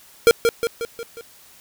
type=tone with echo; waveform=square; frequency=464.5 Hz; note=A#4; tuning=6 cents flat; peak=-9 dBFS; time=0.27-0.31 s; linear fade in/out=0 ms; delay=180 ms; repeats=5; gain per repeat=-5 dB; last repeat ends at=1.21 s; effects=white hiss -49 dBFS RMS until 1.6 s